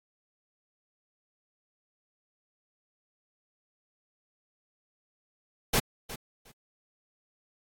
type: noise with echo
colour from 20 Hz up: pink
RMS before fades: -24 dBFS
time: 5.73-5.8 s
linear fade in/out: 10 ms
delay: 360 ms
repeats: 2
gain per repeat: -15 dB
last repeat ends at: 6.52 s
effects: AAC 64 kbps